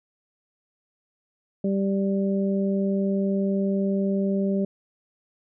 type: harmonic tone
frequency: 196 Hz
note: G3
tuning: in tune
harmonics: 1 / 2 / 3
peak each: -22 / -28 / -31 dBFS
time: 1.64-4.65 s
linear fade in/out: 5 ms
effects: none